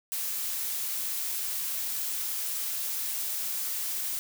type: noise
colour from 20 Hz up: blue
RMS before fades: -32 dBFS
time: 0.12-4.19 s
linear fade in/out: 0 ms
effects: none